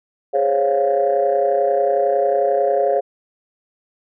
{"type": "chord", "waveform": "sine", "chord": "Db major seventh", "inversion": "second", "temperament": "equal", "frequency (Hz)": [415.3, 523.3, 554.4, 698.5], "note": ["Ab4", "C5", "Db5", "F5"], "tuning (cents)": [0, 0, 0, 0], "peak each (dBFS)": [-20, -23, -17, -19], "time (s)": [0.33, 3.01], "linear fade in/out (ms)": 20, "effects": ["tanh soft clip ceiling -7 dBFS"]}